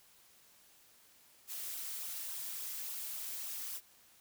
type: noise with flanger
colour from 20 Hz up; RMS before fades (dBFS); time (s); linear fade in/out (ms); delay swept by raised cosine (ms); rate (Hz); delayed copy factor
blue; -42; 1.47-3.81; 50; 0.44 to 5.24; 3.5; -0.6
effects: white hiss -64 dBFS RMS until 4.2 s